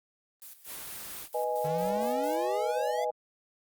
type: noise with tremolo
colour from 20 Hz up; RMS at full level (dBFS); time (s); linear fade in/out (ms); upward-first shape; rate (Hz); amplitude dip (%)
blue; -46; 0.42-2.46; 0; square; 4.4; 70
type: noise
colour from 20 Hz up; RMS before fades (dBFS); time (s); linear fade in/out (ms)
white; -41; 0.65-1.29; 50
type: chord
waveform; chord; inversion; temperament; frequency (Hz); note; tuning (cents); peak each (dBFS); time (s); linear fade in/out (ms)
sine; G# minor; first; equal; 493.9 / 622.3 / 830.6; B4 / D#5 / G#5; 0 / 0 / 0; -32; 1.34-3.11; 10
type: exponential sweep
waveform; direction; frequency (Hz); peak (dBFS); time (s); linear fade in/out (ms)
square; up; 146.5 to 698.5; -35; 1.64-3.05; 10
effects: Opus 24 kbps